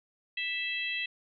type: harmonic tone with a mistuned harmonic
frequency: 659.3 Hz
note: E5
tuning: in tune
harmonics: 3 / 4 / 5 / 6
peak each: -37 / -33 / -38 / -42 dBFS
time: 0.37-1.06 s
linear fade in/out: 5 ms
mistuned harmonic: 5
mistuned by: -27 cents
effects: none